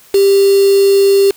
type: tone with quantisation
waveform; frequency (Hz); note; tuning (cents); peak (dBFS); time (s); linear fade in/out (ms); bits
sine; 395.2; G4; +14; -6; 0.14-1.31; 5; 3
effects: white hiss -44 dBFS RMS until 1.36 s